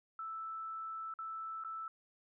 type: tone with dropouts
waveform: sine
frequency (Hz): 1318.5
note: E6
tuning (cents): 0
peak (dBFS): -40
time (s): 0.19-1.88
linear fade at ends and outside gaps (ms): 2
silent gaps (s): 1.139-1.188 / 1.638-1.647
effects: none